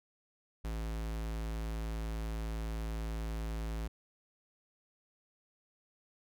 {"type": "tone", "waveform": "square", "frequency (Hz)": 54.9, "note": "A1", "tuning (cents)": -3, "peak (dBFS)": -36, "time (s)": [0.64, 3.88], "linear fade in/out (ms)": 10, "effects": []}